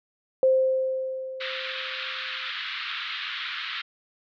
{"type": "tone with exponential decay", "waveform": "sine", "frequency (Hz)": 523.3, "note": "C5", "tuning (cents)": 0, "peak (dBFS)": -15, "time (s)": [0.43, 2.5], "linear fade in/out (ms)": 1, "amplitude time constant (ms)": 450}
{"type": "band-pass noise", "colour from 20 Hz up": "white", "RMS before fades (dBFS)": -33, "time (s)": [1.4, 3.82], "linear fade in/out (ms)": 10, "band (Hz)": [1200, 3900], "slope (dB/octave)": 48}
{"effects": []}